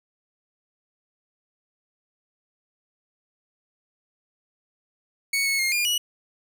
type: tone with pitch steps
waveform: sawtooth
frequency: 2221 / 2198 / 2132 / 2413 / 2924 Hz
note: C#7 / C#7 / C7 / D7 / F#7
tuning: +3 / -15 / +32 / +46 / -21 cents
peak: -18 dBFS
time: 5.33-5.98 s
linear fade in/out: 5 ms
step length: 130 ms
effects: none